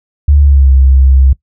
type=tone with pitch glide; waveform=sine; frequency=72.1 to 66.5 Hz; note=D2 to C2; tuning=-31 to +29 cents; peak=-3 dBFS; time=0.28-1.33 s; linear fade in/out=5 ms; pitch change=-140 cents; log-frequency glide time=0.4-0.71 s; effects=noise-tail reverb RT60 0.1 s tail -20 dB re dry